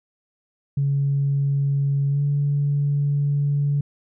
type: tone with pitch glide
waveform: sine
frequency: 140 to 143.36 Hz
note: C#3 to D3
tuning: +18 to -41 cents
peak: -17 dBFS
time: 0.77-3.81 s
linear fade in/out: 5 ms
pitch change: +41 cents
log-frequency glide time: 2.09-2.21 s
effects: tanh soft clip ceiling -13 dBFS